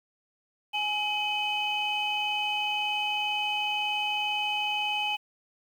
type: tone cluster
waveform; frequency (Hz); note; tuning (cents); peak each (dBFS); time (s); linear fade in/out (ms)
sine; 837 / 2539 / 3021; G#5 / D#7 / F#7; +13 / +34 / +35; -30; 0.73-5.17; 20
effects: tanh soft clip ceiling -19 dBFS + 9-bit